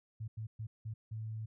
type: tone bursts at uneven times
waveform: sine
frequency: 110 Hz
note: A2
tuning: in tune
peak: -38 dBFS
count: 5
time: 0.2-0.28 / 0.37-0.47 / 0.59-0.67 / 0.85-0.94 / 1.11-1.46 s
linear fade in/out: 10 ms
effects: none